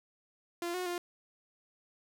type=tone with pitch steps; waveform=sawtooth; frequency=345 / 364 / 351.1 Hz; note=F4 / F#4 / F4; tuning=-21 / -28 / +9 cents; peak=-30 dBFS; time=0.62-0.98 s; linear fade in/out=2 ms; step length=120 ms; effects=none